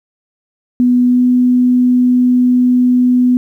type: tone with pitch glide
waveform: sine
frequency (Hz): 246.9 to 248.9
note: B3 to B3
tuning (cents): 0 to +14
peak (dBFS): -7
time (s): 0.8-3.37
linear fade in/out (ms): 0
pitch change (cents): +14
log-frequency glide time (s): 1.06-1.21
effects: 8-bit